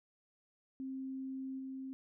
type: tone with level steps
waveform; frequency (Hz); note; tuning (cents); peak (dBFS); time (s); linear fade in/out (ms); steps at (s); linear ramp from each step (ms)
sine; 264.9; C4; +22; -39 / -41; 0.8-1.93; 0; 1.58; 20
effects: none